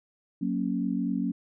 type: chord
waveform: sine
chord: F# major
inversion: none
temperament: equal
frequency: 185 / 233.1 / 277.2 Hz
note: F#3 / A#3 / C#4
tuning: 0 / 0 / 0 cents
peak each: -30 dBFS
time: 0.41-1.32 s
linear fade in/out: 10 ms
effects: none